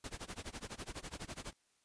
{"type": "noise with tremolo", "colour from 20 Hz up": "pink", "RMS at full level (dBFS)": -43, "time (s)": [0.04, 1.53], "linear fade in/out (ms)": 2, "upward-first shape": "sine", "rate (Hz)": 12, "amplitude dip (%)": 95, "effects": ["white hiss -75 dBFS RMS until 1.84 s", "resampled to 22050 Hz"]}